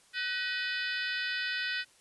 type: harmonic tone with a mistuned harmonic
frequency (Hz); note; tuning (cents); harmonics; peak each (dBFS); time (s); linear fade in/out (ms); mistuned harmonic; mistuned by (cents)
501; B4; +25; 3 / 4 / 5 / 6 / 7 / 8 / 9 / 10; -35 / -37 / -39 / -41 / -42 / -43 / -44 / -45; 0.13-1.85; 50; 4; -86
effects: white hiss -62 dBFS RMS until 2 s + resampled to 24000 Hz